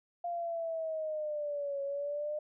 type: linear two-way sweep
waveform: sine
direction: down then up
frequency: 698.5 to 554.4 to 606 Hz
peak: -33 dBFS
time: 0.24-2.39 s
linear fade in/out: 5 ms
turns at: 1.82 s
effects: none